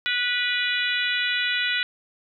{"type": "harmonic tone", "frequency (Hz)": 490.2, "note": "B4", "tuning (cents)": -13, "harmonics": [3, 4, 5, 6, 7, 8], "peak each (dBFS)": [-27, -28, -29, -30, -30, -31], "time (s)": [0.06, 1.83], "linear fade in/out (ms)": 0, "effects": []}